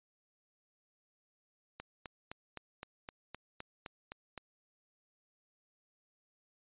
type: click train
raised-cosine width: 0.3 ms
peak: -27 dBFS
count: 11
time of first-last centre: 1.8-4.377 s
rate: 3.88 Hz
effects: resampled to 8000 Hz